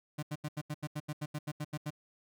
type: tone bursts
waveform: 35% pulse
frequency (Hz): 150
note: D3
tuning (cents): +37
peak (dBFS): -33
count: 14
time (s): 0.18-1.905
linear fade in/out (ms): 10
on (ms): 48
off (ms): 81
effects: none